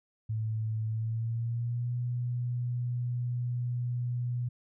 sine tone with pitch glide, 110.1 to 122.16 Hz, A2 to B2, +2 to -18 cents, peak -29 dBFS, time 0.29-4.49 s, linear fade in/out 10 ms, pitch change +180 cents, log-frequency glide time 0.87-1.94 s, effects none

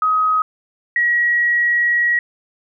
sine tone pair in turn, 1263 / 1910.2 Hz, D#6 / A#6, +26 / +42 cents, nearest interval perfect fifth, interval 716 cents, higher second, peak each -13 dBFS, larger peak neither, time 0.02-0.42 / 0.96-2.19 s, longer second, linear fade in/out 2 ms, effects none

